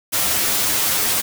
white noise with comb filter, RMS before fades -19 dBFS, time 0.12-1.22 s, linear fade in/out 20 ms, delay 9.5 ms, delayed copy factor +0.75, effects none

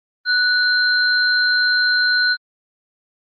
sine tone pair together, 1480 / 4138 Hz, F#6 / C8, 0 / -20 cents, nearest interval octave + tritone, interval 1780 cents, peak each -15 / -19 dBFS, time 0.25-2.37 s, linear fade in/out 50 ms, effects Opus 24 kbps

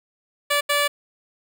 10% pulse tone bursts at uneven times, 579 Hz, D5, 25 cents flat, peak -10 dBFS, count 2, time 0.5-0.61 / 0.69-0.88 s, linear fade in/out 10 ms, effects none

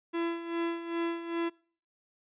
45% pulse tone with tremolo, 336.6 Hz, E4, 36 cents sharp, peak -28 dBFS, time 0.13-1.5 s, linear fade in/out 20 ms, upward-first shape sine, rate 2.5 Hz, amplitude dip 70%, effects noise-tail reverb RT60 0.5 s tail -26 dB re dry + resampled to 8000 Hz

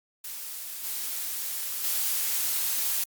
blue noise with level steps, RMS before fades -37 / -32 / -27 dBFS, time 0.24-3.04 s, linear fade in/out 5 ms, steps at 0.84 / 1.84 s, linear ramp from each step 2 ms, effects Opus 48 kbps

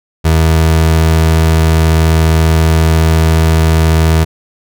30% pulse tone, 80.5 Hz, E2, 41 cents flat, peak -4 dBFS, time 0.24-4.25 s, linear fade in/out 20 ms, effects none

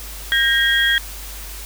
sine tone cluster, 1607 / 1879 / 3274 Hz, G6 / A#6 / G#7, +43 / +13 / -25 cents, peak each -18 dBFS, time 0.32-0.98 s, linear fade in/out 0 ms, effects added 50 Hz sine -33 dBFS peak until 1.65 s + white hiss -35 dBFS RMS until 1.65 s

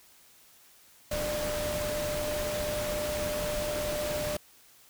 sine tone in noise, 598 Hz, D5, 31 cents sharp, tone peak -31 dBFS, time 1.11-4.37 s, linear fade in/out 5 ms, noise pink, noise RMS -35 dBFS, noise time 1.11-4.37 s, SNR +1 dB, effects white hiss -58 dBFS RMS until 4.89 s

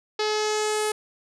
sawtooth tone with low-pass filter sweep, 426.6 Hz, G#4, 46 cents sharp, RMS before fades -25 dBFS, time 0.19-0.92 s, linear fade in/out 5 ms, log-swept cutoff 4700 to 9900 Hz, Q 2.6, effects none

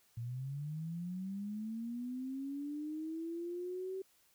sine linear sweep, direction up, 114.3 to 384.3 Hz, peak -38 dBFS, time 0.17-4.02 s, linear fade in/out 5 ms, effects white hiss -70 dBFS RMS until 4.34 s

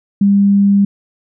sine tone, 200 Hz, G3, 35 cents sharp, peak -7 dBFS, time 0.21-0.85 s, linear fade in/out 5 ms, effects none

